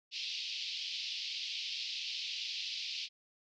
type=band-pass noise; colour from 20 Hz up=white; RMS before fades=-40 dBFS; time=0.11-3.09 s; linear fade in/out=50 ms; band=2500 to 5000 Hz; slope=48 dB/octave; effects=none